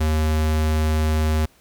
square tone, 77.78 Hz, D#2, in tune, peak -18 dBFS, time 0-1.46 s, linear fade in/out 10 ms, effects pink hiss -56 dBFS RMS until 1.6 s

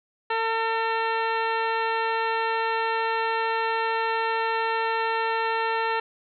harmonic tone, 451.1 Hz, A4, 43 cents sharp, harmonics 1 / 2 / 3 / 4 / 5 / 6 / 7 / 8 / 9, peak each -29 / -26 / -31 / -31 / -39 / -35 / -43 / -46 / -42 dBFS, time 0.3-6 s, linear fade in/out 5 ms, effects none

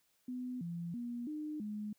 sine tone with pitch steps, 250.8 / 170.6 / 239.6 / 303.7 / 210.2 Hz, B3 / F3 / A#3 / D#4 / G#3, +27 / -40 / +48 / -42 / +21 cents, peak -38 dBFS, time 0.28-1.93 s, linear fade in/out 5 ms, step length 330 ms, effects white hiss -75 dBFS RMS until 1.98 s

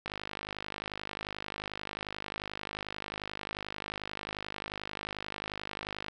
click train, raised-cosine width 0.3 ms, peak -20 dBFS, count 310, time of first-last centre 0.06-6.083 s, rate 51.3 Hz, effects none

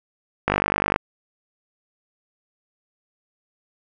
click train, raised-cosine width 0.5 ms, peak -3 dBFS, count 25, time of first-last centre 0.48-0.961 s, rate 49.9 Hz, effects none

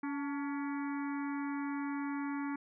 harmonic tone with a mistuned harmonic, 281.9 Hz, C#4, 29 cents sharp, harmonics 1 / 3 / 4 / 5 / 6 / 7 / 8, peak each -35 / -45 / -47 / -49 / -51 / -52 / -53 dBFS, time 0.03-2.56 s, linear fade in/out 5 ms, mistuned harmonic 3, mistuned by +67 cents, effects none

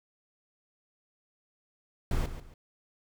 brown noise with echo, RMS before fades -28 dBFS, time 2.11-2.26 s, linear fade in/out 2 ms, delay 140 ms, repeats 2, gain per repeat -11 dB, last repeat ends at 2.54 s, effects none

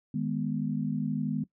sine chord, G# minor, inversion second, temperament equal, 155.56 / 207.7 / 246.9 Hz, D#3 / G#3 / B3, 0 / 0 / 0 cents, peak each -32 dBFS, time 0.14-1.44 s, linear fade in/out 5 ms, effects noise-tail reverb RT60 0.1 s tail -18 dB re dry

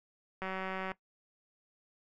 click train, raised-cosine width 0.5 ms, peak -23 dBFS, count 95, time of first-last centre 0.42-0.917 s, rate 189 Hz, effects noise-tail reverb RT60 0.1 s tail -18 dB re dry

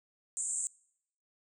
pink band-pass noise, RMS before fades -35 dBFS, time 0.37-0.67 s, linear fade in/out 0 ms, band 7100 to 8700 Hz, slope 96 dB/octave, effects noise-tail reverb RT60 0.7 s tail -24 dB re dry

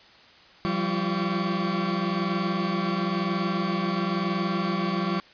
40% pulse tone cluster, 174 / 195 / 340.8 / 1132 Hz, F3 / G3 / F4 / C#6, -6 / -9 / -42 / +36 cents, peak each -29 / -27 / -31 / -31 dBFS, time 0.65-5.2 s, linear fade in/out 0 ms, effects white hiss -52 dBFS RMS until 5.33 s + resampled to 11025 Hz

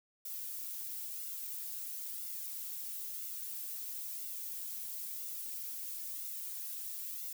violet noise with flanger, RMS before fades -42 dBFS, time 0.25-7.33 s, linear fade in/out 5 ms, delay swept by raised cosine 1.4 to 3.2 ms, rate 1 Hz, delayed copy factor +0.8, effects none

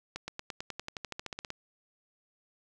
accelerating click train, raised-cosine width 0.2 ms, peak -20 dBFS, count 17, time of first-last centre 0.16-1.504 s, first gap 120 ms, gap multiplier 0.95, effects none

